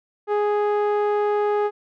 sawtooth tone with low-pass filter, 415.3 Hz, G#4, in tune, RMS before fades -21 dBFS, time 0.27-1.71 s, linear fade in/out 50 ms, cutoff 1100 Hz, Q 0.88, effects none

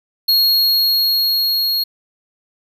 square tone with level ramp, 4296 Hz, C8, 45 cents sharp, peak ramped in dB -11 to -16 dBFS, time 0.28-1.84 s, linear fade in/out 10 ms, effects none

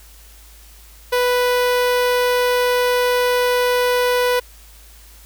sawtooth tone with notch filter, 493.9 Hz, B4, in tune, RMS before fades -17 dBFS, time 1.12-4.4 s, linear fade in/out 10 ms, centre 7200 Hz, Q 1.8, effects added 53 Hz sine -43 dBFS peak until 5.25 s + white hiss -47 dBFS RMS until 5.25 s

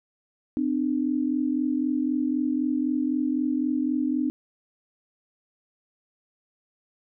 sine tone pair together, 256.9 / 300.8 Hz, C4 / D4, -32 / +42 cents, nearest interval minor third, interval 274 cents, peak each -25 dBFS, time 0.57-4.3 s, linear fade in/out 0 ms, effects none

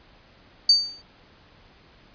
sine tone with exponential decay, 4603 Hz, D8, 36 cents flat, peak -9 dBFS, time 0.69-1.02 s, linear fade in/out 5 ms, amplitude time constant 71 ms, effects pink hiss -54 dBFS RMS until 2.14 s + resampled to 11025 Hz

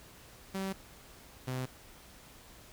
sawtooth tone pair in turn, 192.4 / 128.41 Hz, G3 / C3, -32 / -32 cents, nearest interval perfect fifth, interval 700 cents, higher first, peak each -30 / -30 dBFS, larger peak neither, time 0.54-0.73 / 1.47-1.66 s, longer neither, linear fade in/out 10 ms, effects added 60 Hz sine -65 dBFS peak until 2.72 s + pink hiss -55 dBFS RMS until 2.72 s

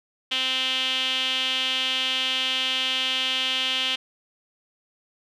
sawtooth tone with band-pass filter, 260 Hz, C4, 11 cents flat, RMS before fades -25 dBFS, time 0.31-3.96 s, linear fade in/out 10 ms, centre 3100 Hz, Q 6.1, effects none

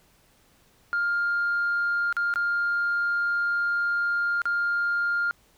sine tone with dropouts, 1404 Hz, F6, 9 cents sharp, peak -21 dBFS, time 0.93-5.31 s, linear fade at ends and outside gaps 0 ms, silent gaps 2.126-2.167 / 2.339-2.358 / 4.418-4.455 s, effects tanh soft clip ceiling -19 dBFS + pink hiss -61 dBFS RMS until 5.57 s

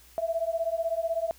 sine beating tone pair, 654 / 670 Hz, E5 / E5, -14 / +28 cents, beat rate 16 Hz, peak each -29 dBFS, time 0.18-1.31 s, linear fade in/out 0 ms, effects added 60 Hz sine -57 dBFS peak until 1.38 s + white hiss -56 dBFS RMS until 1.38 s

